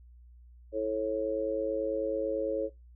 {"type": "harmonic tone", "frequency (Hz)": 109.1, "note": "A2", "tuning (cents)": -14, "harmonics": [3, 4, 5], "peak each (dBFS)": [-36, -33, -30], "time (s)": [0.72, 2.7], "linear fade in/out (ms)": 50, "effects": ["noise-tail reverb RT60 0.2 s tail -22 dB re dry", "added 60 Hz sine -51 dBFS peak until 2.95 s"]}